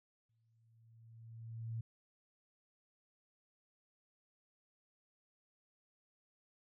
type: tone with exponential growth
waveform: sine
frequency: 113.8 Hz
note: A#2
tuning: 41 cents flat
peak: -37 dBFS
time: 0.29-1.81 s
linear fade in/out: 5 ms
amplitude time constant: 330 ms
effects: none

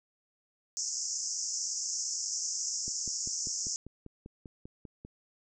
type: band-pass noise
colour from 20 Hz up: white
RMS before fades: -35 dBFS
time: 0.77-3.76 s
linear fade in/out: 0 ms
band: 5200 to 7300 Hz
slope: 96 dB/octave
type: click train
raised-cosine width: 3 ms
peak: -32 dBFS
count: 12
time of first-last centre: 2.88-5.05 s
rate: 5.07 Hz
effects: none

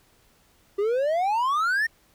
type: exponential sweep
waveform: triangle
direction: up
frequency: 390.5 to 1864.7 Hz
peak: -19 dBFS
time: 0.78-1.87 s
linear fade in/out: 10 ms
effects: pink hiss -61 dBFS RMS until 2.14 s

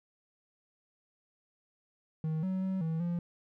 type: tone with pitch steps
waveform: triangle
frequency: 157.8 / 187.9 / 189.5 / 161.7 / 172.8 Hz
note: D#3 / F#3 / F#3 / E3 / F3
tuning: +25 / +27 / +42 / -33 / -18 cents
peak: -28 dBFS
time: 2.24-3.19 s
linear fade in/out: 2 ms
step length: 190 ms
effects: none

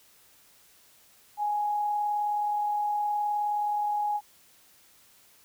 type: tone with amplitude modulation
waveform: sine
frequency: 832 Hz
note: G#5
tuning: 3 cents sharp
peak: -24 dBFS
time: 1.37-4.21 s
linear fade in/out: 50 ms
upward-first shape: sine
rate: 39.2 Hz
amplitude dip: 25%
effects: white hiss -59 dBFS RMS until 5.44 s

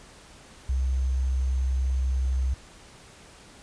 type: tone with sample-and-hold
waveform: sine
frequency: 65.1 Hz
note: C2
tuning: 8 cents flat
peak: -22 dBFS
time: 0.69-2.54 s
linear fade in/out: 5 ms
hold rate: 6300 Hz
effects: pink hiss -50 dBFS RMS until 3.62 s + resampled to 22050 Hz

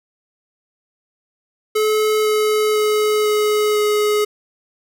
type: tone with pitch steps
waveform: square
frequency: 430 / 427.5 / 425.1 / 422.6 / 420.2 Hz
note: A4 / A4 / G#4 / G#4 / G#4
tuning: -40 / -50 / +40 / +30 / +20 cents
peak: -15 dBFS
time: 1.75-4.25 s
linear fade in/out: 10 ms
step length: 500 ms
effects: none

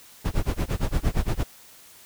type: noise with tremolo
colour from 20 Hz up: brown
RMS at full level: -20 dBFS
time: 0.24-1.44 s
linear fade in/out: 20 ms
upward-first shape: sine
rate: 8.7 Hz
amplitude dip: 100%
effects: white hiss -50 dBFS RMS until 2.05 s

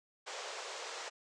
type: band-pass noise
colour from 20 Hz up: pink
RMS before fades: -44 dBFS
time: 0.26-1.1 s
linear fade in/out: 20 ms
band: 420 to 7700 Hz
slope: 48 dB/octave
effects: none

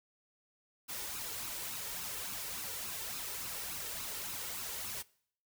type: noise with flanger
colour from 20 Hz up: white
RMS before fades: -41 dBFS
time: 0.88-5.03 s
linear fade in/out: 20 ms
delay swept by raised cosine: 0.75 to 2.25 ms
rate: 3.5 Hz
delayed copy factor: +0.55
effects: noise-tail reverb RT60 0.6 s tail -22 dB re dry

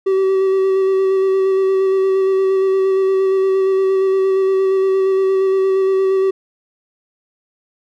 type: tone with vibrato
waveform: triangle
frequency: 383.3 Hz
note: G4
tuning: 39 cents flat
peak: -10 dBFS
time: 0.06-6.31 s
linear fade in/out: 10 ms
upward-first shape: square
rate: 8.6 Hz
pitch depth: 12 cents each way
effects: none

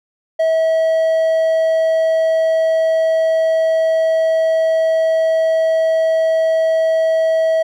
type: tone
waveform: triangle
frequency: 646 Hz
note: E5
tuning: 35 cents flat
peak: -10 dBFS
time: 0.39-7.63 s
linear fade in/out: 10 ms
effects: none

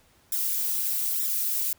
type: noise with flanger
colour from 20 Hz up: violet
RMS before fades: -27 dBFS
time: 0.32-1.73 s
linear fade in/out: 2 ms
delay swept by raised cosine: 0.54 to 5.24 ms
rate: 1.1 Hz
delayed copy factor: +0.85
effects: pink hiss -61 dBFS RMS until 1.78 s

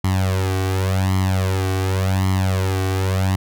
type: tone with flanger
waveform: sawtooth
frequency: 94.7 Hz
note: F#2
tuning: 41 cents sharp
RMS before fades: -19 dBFS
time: 0.04-3.36 s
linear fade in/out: 5 ms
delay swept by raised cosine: 0.96 to 2.66 ms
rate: 0.89 Hz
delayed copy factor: +0.9
effects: none

